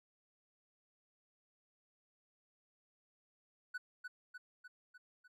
triangle tone with echo, 1487 Hz, F#6, 8 cents sharp, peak -37 dBFS, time 3.74-3.78 s, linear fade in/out 10 ms, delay 300 ms, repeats 5, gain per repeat -4 dB, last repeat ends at 5.28 s, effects none

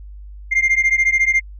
sine beating tone pair, 2100 / 2114 Hz, C7 / C7, +6 / +17 cents, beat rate 14 Hz, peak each -14 dBFS, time 0.51-1.41 s, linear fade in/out 20 ms, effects tanh soft clip ceiling -10 dBFS + added 50 Hz sine -33 dBFS peak until 1.59 s

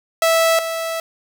sawtooth tone pair in turn, 656 / 656 Hz, E5 / E5, -9 / -9 cents, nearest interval unison, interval 0 cents, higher neither, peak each -9 / -18 dBFS, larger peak first, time 0.22-0.59 / 0.59-1 s, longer second, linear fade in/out 2 ms, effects 7-bit

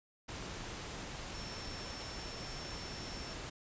sine tone in noise, 5410 Hz, E8, 44 cents sharp, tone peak -49 dBFS, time 1.34-3.34 s, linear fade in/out 10 ms, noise pink, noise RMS -44 dBFS, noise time 0.28-3.5 s, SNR -8 dB, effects resampled to 16000 Hz

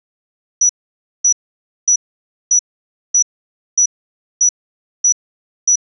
sine tone bursts, 5890 Hz, F#8, 9 cents flat, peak -8 dBFS, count 9, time 0.61-5.757 s, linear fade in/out 5 ms, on 83 ms, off 550 ms, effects none

